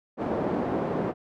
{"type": "band-pass noise", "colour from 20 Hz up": "pink", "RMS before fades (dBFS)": -28, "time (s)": [0.17, 1.14], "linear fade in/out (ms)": 50, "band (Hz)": [230, 650], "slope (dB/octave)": 12, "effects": []}